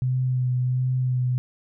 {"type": "tone with vibrato", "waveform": "sine", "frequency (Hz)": 127, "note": "B2", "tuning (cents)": 49, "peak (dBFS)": -20, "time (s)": [0.02, 1.38], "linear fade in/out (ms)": 0, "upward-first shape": "sine", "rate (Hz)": 1.4, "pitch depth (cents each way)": 19, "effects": []}